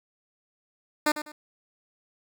10% pulse tone with echo, 301.2 Hz, D4, 44 cents sharp, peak -12 dBFS, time 1.06-1.12 s, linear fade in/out 5 ms, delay 100 ms, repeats 2, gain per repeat -11 dB, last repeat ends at 1.32 s, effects none

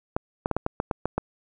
clicks, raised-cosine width 1 ms, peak -10 dBFS, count 9, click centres 0.165 / 0.459 / 0.513 / 0.566 / 0.664 / 0.801 / 0.912 / 1.056 / 1.18 s, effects none

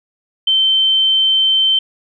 sine tone, 3100 Hz, G7, 20 cents flat, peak -10 dBFS, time 0.47-1.79 s, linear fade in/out 5 ms, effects none

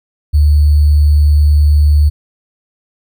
sine tone with sample-and-hold, 74.2 Hz, D2, 18 cents sharp, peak -5 dBFS, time 0.33-2.1 s, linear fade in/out 20 ms, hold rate 4410 Hz, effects none

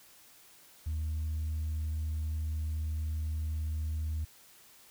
sine tone, 78 Hz, D#2, 5 cents sharp, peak -29 dBFS, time 0.86-4.25 s, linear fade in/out 10 ms, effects tanh soft clip ceiling -29 dBFS + white hiss -58 dBFS RMS until 4.9 s

